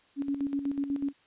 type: tone with tremolo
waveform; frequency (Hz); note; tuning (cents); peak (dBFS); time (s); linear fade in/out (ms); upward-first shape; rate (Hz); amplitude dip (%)
sine; 280.1; C#4; +18; -26; 0.16-1.13; 50; square; 8.1; 60
effects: white hiss -63 dBFS RMS until 1.26 s + resampled to 8000 Hz